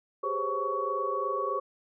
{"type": "tone cluster", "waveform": "sine", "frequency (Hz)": [388.1, 411.3, 513, 541, 1122], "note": ["G4", "G#4", "C5", "C#5", "C#6"], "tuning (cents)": [-17, -17, -34, -42, 21], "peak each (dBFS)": [-37, -36, -36, -36, -30], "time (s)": [0.23, 1.6], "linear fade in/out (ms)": 10, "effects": []}